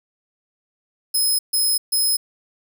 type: tone bursts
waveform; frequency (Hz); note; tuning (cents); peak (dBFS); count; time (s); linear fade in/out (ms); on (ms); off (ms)
10% pulse; 5120; D#8; +49; -11; 3; 1.14-2.17; 10; 250; 140
effects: none